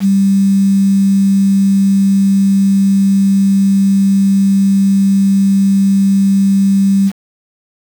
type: tone with quantisation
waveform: sine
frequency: 196 Hz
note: G3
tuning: in tune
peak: -7 dBFS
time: 0-7.12 s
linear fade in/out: 50 ms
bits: 5
effects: none